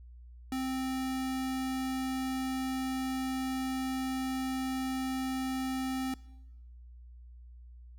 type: tone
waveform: square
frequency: 261.6 Hz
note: C4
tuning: in tune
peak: -32 dBFS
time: 0.52-6.14 s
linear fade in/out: 2 ms
effects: noise-tail reverb RT60 1.0 s tail -22 dB re dry + added 60 Hz sine -48 dBFS peak until 7.98 s